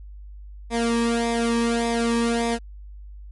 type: tone with flanger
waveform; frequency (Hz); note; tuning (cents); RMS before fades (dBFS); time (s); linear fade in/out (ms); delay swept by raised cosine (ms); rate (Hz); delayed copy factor
sawtooth; 233.1; A#3; 0; -22; 0.7-2.59; 50; 0.68 to 1.41; 1.7; -0.8
effects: added 50 Hz sine -37 dBFS peak until 3.31 s + MP3 48 kbps